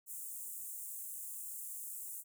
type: high-pass noise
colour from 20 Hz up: pink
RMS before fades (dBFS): -45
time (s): 0.06-2.24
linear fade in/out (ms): 50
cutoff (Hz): 7600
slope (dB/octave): 48
effects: none